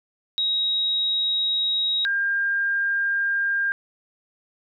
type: tone pair in turn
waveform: sine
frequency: 3803 / 1603.3 Hz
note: A#7 / G6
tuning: +34 / +39 cents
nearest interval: octave + minor third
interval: 1495 cents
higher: first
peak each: -20 / -20 dBFS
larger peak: neither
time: 0.38-2.05 / 2.05-3.72 s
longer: neither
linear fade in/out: 0 ms
effects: none